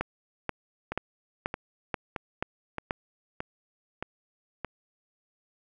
two click trains, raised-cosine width 0.5 ms, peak -17 / -13 dBFS, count 7 / 7, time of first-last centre 0.92-4.647 / 0.01-2.909 s, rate 1.61 / 2.07 Hz, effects none

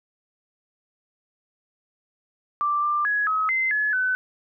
sine tone with pitch steps, 1176 / 1187 / 1675 / 1277 / 2068 / 1705 / 1509 Hz, D6 / D6 / G#6 / D#6 / C7 / G#6 / F#6, +2 / +18 / +14 / +45 / -21 / +45 / +34 cents, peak -20 dBFS, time 2.61-4.15 s, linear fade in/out 0 ms, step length 220 ms, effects none

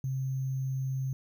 sine tone with sample-and-hold, 132.3 Hz, C3, 20 cents sharp, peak -29 dBFS, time 0.04-1.13 s, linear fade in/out 2 ms, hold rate 6300 Hz, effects none

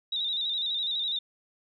sine tone with vibrato, 3729 Hz, A#7, in tune, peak -27 dBFS, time 0.12-1.19 s, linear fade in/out 5 ms, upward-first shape square, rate 12 Hz, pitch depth 54 cents each way, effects none

